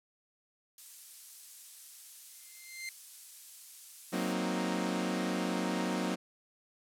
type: noise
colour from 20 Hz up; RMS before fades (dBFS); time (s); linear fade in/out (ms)
violet; -44; 0.78-4.33; 2
type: tone with exponential growth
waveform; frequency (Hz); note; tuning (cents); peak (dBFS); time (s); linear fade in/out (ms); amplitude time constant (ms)
sawtooth; 2093; C7; 0; -33; 2.29-2.89; 1; 130
type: chord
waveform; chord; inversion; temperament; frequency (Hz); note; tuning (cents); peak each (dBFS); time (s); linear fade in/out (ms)
sawtooth; C half-diminished seventh; second; equal; 185 / 233.1 / 261.6 / 311.1; Gb3 / Bb3 / C4 / Eb4; 0 / 0 / 0 / 0; -31 / -33 / -34 / -34; 4.12-6.16; 20
effects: low-pass 10000 Hz 12 dB/octave